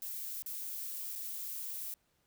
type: noise with dropouts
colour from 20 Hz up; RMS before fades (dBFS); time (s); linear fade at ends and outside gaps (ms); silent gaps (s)
violet; -41; 0.02-1.94; 1; 0.422-0.461 / 1.154-1.158
effects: pink hiss -75 dBFS RMS until 2.26 s